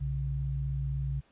sine tone pair together, 61.74 / 138.12 Hz, B1 / C#3, 0 / -6 cents, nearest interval octave + major second, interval 1394 cents, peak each -33 / -31 dBFS, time 0-1.21 s, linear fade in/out 20 ms, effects pink hiss -66 dBFS RMS until 1.31 s + resampled to 8000 Hz

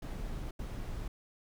brown noise bursts at uneven times, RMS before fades -39 dBFS, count 2, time 0.02-0.51 / 0.59-1.08 s, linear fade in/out 5 ms, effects none

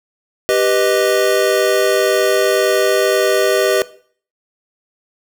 square chord, G augmented, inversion none, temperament equal, 392 / 493.9 / 622.3 Hz, G4 / B4 / D#5, 0 / 0 / 0 cents, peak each -17 dBFS, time 0.49-3.82 s, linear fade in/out 0 ms, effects noise-tail reverb RT60 0.5 s tail -18 dB re dry

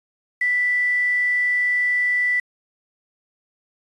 sine tone with quantisation, 1975.5 Hz, B6, in tune, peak -17 dBFS, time 0.41-2.4 s, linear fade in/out 5 ms, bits 7, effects resampled to 24000 Hz

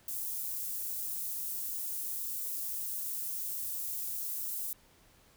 white high-pass noise, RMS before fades -37 dBFS, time 0.08-4.73 s, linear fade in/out 2 ms, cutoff 11000 Hz, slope 12 dB/octave, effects pink hiss -63 dBFS RMS until 5.36 s

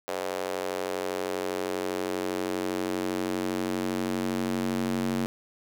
square tone with high-pass filter sweep, 46.25 Hz, F#1, in tune, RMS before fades -30 dBFS, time 0.08-5.26 s, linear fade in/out 0 ms, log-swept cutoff 520 to 220 Hz, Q 2.4, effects none

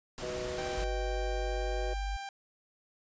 pink noise, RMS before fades -41 dBFS, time 0.18-0.84 s, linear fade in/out 0 ms
triangle chord, B major, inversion second, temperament equal, 370 / 493.9 / 622.3 Hz, F#4 / B4 / D#5, 0 / 0 / 0 cents, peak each -38 dBFS, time 0.22-1.94 s, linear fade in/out 10 ms
sawtooth tone with pitch glide, 784 to 791.7 Hz, G5 to G5, 0 to +17 cents, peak -35 dBFS, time 0.58-2.29 s, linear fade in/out 2 ms, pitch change +17 cents, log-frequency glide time 0.93-1.92 s
sine tone, 49 Hz, G1, in tune, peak -32 dBFS, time 0.77-2.17 s, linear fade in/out 10 ms
effects resampled to 16000 Hz

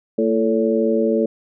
harmonic tone with a mistuned harmonic, 112.5 Hz, A2, 39 cents sharp, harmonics 2 / 3 / 4 / 5, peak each -20 / -22 / -19 / -22 dBFS, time 0.18-1.26 s, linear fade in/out 5 ms, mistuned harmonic 4, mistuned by -41 cents, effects none

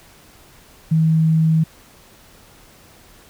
sine tone, 160 Hz, D#3, 49 cents sharp, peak -12 dBFS, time 0.91-1.64 s, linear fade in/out 10 ms, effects pink hiss -48 dBFS RMS until 3.29 s

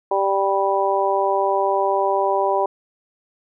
harmonic tone, 196 Hz, G3, in tune, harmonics 2 / 3 / 4 / 5, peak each -22 / -22 / -22 / -22 dBFS, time 0.11-2.66 s, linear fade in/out 5 ms, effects none

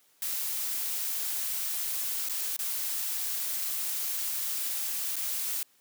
blue noise with dropouts, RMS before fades -32 dBFS, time 0.22-5.63 s, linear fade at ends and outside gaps 2 ms, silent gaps 2.288-2.295 / 2.566-2.59 / 5.159-5.164 s, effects white hiss -65 dBFS RMS until 5.8 s + high-pass 150 Hz 12 dB/octave

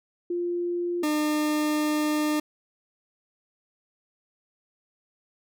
sine / 40% pulse tone pair in turn, 349.2 / 302.4 Hz, F4 / D#4, 0 / -49 cents, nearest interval major second, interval 249 cents, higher first, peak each -25 / -22 dBFS, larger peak second, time 0.3-1.03 / 1.03-2.4 s, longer second, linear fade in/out 5 ms, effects none

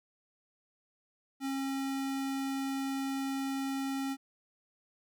square tone, 271 Hz, C#4, 39 cents flat, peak -33 dBFS, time 1.4-4.17 s, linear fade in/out 50 ms, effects none

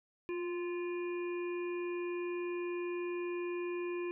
harmonic tone with a mistuned harmonic, 346.7 Hz, F4, 13 cents flat, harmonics 1 / 3 / 5 / 7 / 8, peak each -35 / -48 / -54 / -48 / -59 dBFS, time 0.29-4.11 s, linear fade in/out 0 ms, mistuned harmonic 1, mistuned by +28 cents, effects none

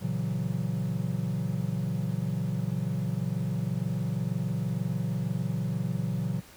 triangle chord, F# dominant seventh, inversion first, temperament equal, 116.54 / 138.59 / 164.81 / 185 Hz, A#2 / C#3 / E3 / F#3, 0 / 0 / 0 / 0 cents, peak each -31 dBFS, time 0.01-6.41 s, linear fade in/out 20 ms, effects pink hiss -52 dBFS RMS until 6.56 s

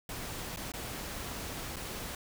pink noise with dropouts, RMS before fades -40 dBFS, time 0.09-2.15 s, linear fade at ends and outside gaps 2 ms, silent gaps 0.562-0.571 / 0.719-0.737 / 1.76-1.766 s, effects none

